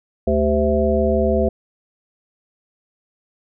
harmonic tone with a mistuned harmonic, 73.42 Hz, D2, in tune, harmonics 1 / 3 / 5 / 7 / 9, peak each -21 / -21 / -21 / -21 / -21 dBFS, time 0.27-1.49 s, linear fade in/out 5 ms, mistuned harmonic 5, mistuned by +98 cents, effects none

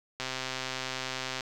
click train, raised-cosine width 0.2 ms, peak -16 dBFS, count 158, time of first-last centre 0.2-1.408 s, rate 130 Hz, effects none

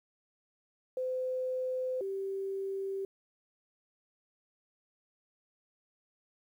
sine tone pair in turn, 512 / 389.3 Hz, C5 / G4, -38 / -12 cents, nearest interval perfect fourth, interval 474 cents, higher first, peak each -31 / -33 dBFS, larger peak first, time 0.97-2.01 / 2.01-3.05 s, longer neither, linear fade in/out 2 ms, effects 11-bit

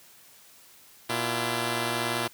5% pulse tone pair together, 119.7 / 338.6 Hz, A#2 / E4, +46 / +46 cents, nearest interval octave + tritone, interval 1800 cents, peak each -18 dBFS, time 1.09-2.28 s, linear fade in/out 10 ms, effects white hiss -54 dBFS RMS until 2.33 s + high-pass 60 Hz 12 dB/octave

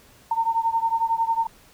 sine beating tone pair, 907 / 918 Hz, A#5 / A#5, -48 / -27 cents, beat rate 11 Hz, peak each -22 / -24 dBFS, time 0.31-1.47 s, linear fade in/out 5 ms, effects pink hiss -53 dBFS RMS until 1.73 s

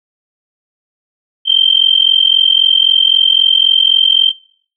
sine tone with amplitude modulation, 3136 Hz, G7, in tune, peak -3 dBFS, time 1.45-4.33 s, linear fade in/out 50 ms, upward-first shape sine, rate 43.8 Hz, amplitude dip 95%, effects noise-tail reverb RT60 0.5 s tail -19 dB re dry

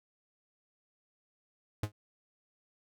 45% pulse tone with exponential decay, 105 Hz, G#2, 19 cents sharp, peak -27 dBFS, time 1.83-1.92 s, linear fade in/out 5 ms, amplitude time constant 18 ms, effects none

